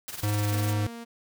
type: noise with tremolo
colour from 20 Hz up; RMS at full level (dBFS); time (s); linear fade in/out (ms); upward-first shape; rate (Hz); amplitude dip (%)
white; -35; 0.08-0.73; 0; sine; 20; 70
type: tone with vibrato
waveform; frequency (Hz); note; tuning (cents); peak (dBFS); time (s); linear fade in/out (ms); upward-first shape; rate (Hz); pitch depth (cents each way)
square; 103.83; G#2; 0; -25; 0.23-0.87; 5; sine; 2.5; 9
type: tone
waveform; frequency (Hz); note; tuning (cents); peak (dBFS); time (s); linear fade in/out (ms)
sawtooth; 233.1; A#3; 0; -34; 0.51-1.05; 20
effects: none